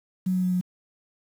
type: tone with pitch steps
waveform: sine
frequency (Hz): 185 / 183.62 / 182.24 / 180.88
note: F#3 / F#3 / F#3 / F#3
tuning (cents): 0 / -13 / -26 / -39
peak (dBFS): -21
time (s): 0.26-0.612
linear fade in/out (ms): 10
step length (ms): 88
effects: 8-bit